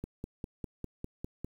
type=click train; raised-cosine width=3 ms; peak=-24 dBFS; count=8; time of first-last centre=0.04-1.446 s; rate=4.98 Hz; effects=9-bit